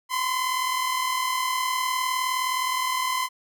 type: tone pair together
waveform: sawtooth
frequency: 1018 / 1057.5 Hz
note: C6 / C6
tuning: -48 / +18 cents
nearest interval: minor second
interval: 66 cents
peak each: -21 / -26 dBFS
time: 0.09-3.29 s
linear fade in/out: 50 ms
effects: none